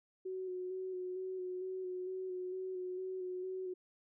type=tone with vibrato; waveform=sine; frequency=370 Hz; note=F#4; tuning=in tune; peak=-38 dBFS; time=0.25-3.74 s; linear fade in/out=10 ms; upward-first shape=square; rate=2.2 Hz; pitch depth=20 cents each way; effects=none